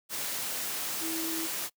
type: tone in noise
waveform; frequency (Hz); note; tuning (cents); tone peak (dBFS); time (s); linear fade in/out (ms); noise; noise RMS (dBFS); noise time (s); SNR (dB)
sine; 325.5; E4; -22; -34; 1-1.49; 50; white; -34; 0.09-1.7; -3
effects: noise-tail reverb RT60 0.1 s tail -23 dB re dry + high-pass 150 Hz 12 dB/octave